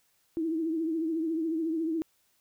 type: tone with vibrato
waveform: sine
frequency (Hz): 323.6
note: E4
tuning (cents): -32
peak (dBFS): -27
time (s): 0.37-2.02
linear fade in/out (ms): 0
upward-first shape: triangle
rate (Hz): 14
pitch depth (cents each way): 80
effects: white hiss -70 dBFS RMS until 2.4 s